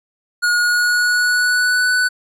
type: tone with pitch glide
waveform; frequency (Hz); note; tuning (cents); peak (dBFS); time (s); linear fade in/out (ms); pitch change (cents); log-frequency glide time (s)
square; 1442 to 1492; F#6 to F#6; -45 to +14; -14; 0.42-2.09; 20; +59; 0.57-1.91
effects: low-pass 11000 Hz 12 dB/octave